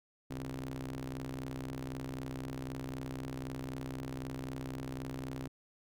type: ring-modulated tone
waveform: sawtooth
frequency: 63.9 Hz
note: C2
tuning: 40 cents flat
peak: -32 dBFS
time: 0.3-5.48 s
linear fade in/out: 10 ms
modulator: 203 Hz
effects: none